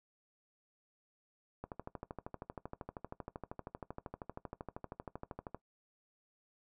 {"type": "click train", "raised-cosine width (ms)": 1, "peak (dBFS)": -28, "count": 51, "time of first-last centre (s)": [1.64, 5.546], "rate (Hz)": 12.8, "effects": ["noise-tail reverb RT60 0.1 s tail -17 dB re dry"]}